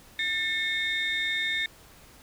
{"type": "tone cluster", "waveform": "sine", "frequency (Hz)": [1789, 2176, 3652], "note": ["A6", "C#7", "A#7"], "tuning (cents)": [28, -33, -36], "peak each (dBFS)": -29, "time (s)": [0.19, 1.66], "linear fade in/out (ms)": 2, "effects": ["tanh soft clip ceiling -20 dBFS", "pink hiss -53 dBFS RMS until 2.22 s"]}